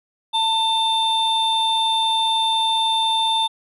triangle tone pair together, 894 / 3576 Hz, A5 / A7, +27 / +27 cents, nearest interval 2 octaves, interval 2400 cents, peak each -18 dBFS, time 0.33-3.48 s, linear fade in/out 20 ms, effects resampled to 32000 Hz

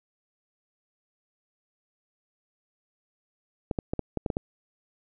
clicks, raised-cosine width 2 ms, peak -14 dBFS, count 8, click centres 3.712 / 3.788 / 3.935 / 3.993 / 4.173 / 4.262 / 4.302 / 4.369 s, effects none

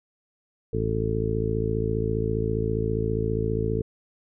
harmonic tone, 54.9 Hz, A1, 3 cents flat, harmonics 1 / 2 / 3 / 4 / 5 / 6 / 7 / 8, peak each -31 / -28 / -32 / -34 / -36 / -37 / -33 / -28 dBFS, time 0.73-3.82 s, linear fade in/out 5 ms, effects none

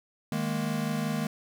square chord, D# suspended fourth, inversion none, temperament equal, 155.56 / 207.7 / 233.1 Hz, D#3 / G#3 / A#3, 0 / 0 / 0 cents, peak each -33 dBFS, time 0.32-1.27 s, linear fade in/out 2 ms, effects none

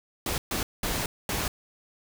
pink noise bursts at uneven times, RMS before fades -29 dBFS, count 4, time 0.26-0.38 / 0.51-0.63 / 0.83-1.06 / 1.29-1.48 s, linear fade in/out 2 ms, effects none

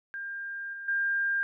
sine tone with level steps, 1600 Hz, G6, 35 cents sharp, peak -34 / -37 / -25 dBFS, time 0.14-1.43 s, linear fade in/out 0 ms, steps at 0.73 / 0.88 s, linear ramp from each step 5 ms, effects none

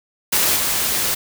white noise with level steps, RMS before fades -17 / -20 dBFS, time 0.32-1.15 s, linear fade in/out 10 ms, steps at 0.56 s, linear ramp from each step 2 ms, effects none

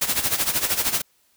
white noise with tremolo, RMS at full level -20 dBFS, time 0.01-1.02 s, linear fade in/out 10 ms, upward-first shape sine, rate 13 Hz, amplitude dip 75%, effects white hiss -63 dBFS RMS until 1.36 s

